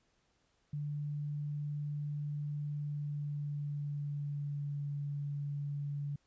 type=tone with pitch glide; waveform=sine; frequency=146.83 to 143.64 Hz; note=D3 to D3; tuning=0 to -38 cents; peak=-35 dBFS; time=0.73-6.16 s; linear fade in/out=5 ms; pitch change=-38 cents; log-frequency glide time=2.72-4.87 s; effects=pink hiss -75 dBFS RMS until 6.26 s + resampled to 16000 Hz